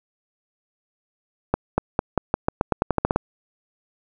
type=accelerating click train; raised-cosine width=1 ms; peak=-4 dBFS; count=14; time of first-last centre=1.54-3.16 s; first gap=240 ms; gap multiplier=0.88; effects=none